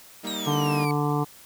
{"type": "chord", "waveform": "sawtooth", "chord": "Eb major", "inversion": "first", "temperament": "equal with one note detuned", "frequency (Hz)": [196, 233.1, 314.6], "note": ["G3", "Bb3", "Eb4"], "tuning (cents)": [0, 0, 19], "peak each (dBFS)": -32, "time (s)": [0.23, 0.86], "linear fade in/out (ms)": 20}
{"type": "exponential sweep", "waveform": "35% pulse", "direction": "down", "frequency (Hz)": [3934, 2251], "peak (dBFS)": -30, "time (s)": [0.27, 0.91], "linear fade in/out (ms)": 0}
{"type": "harmonic tone", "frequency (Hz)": 146.8, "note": "D3", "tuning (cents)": 0, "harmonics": [1, 2, 3, 5, 6, 7, 8], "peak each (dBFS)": [-25, -28, -30, -32, -33, -33, -34], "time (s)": [0.46, 1.25], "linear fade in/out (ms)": 20}
{"effects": ["white hiss -49 dBFS RMS until 1.45 s"]}